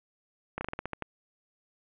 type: slowing click train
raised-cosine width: 0.5 ms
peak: -18 dBFS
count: 9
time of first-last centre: 0.58-1.023 s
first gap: 30 ms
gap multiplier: 1.17
effects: resampled to 8000 Hz + 8-bit